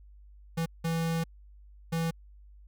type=tone bursts at uneven times; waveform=square; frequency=164.81 Hz; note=E3; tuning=in tune; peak=-28 dBFS; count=3; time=0.57-0.66 / 0.84-1.24 / 1.92-2.11 s; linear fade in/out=10 ms; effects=added 50 Hz sine -50 dBFS peak until 2.67 s